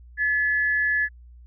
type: tone pair together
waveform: sine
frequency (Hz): 1716.2 / 1975.5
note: A6 / B6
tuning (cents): -44 / 0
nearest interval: major second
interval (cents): 244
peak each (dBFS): -20 / -29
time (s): 0.17-1.09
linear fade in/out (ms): 50
effects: added 60 Hz sine -44 dBFS peak until 1.46 s